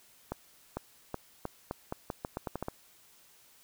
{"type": "accelerating click train", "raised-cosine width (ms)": 1, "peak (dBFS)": -20, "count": 13, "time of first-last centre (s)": [0.32, 2.684], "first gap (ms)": 450, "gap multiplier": 0.83, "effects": ["white hiss -61 dBFS RMS until 3.63 s"]}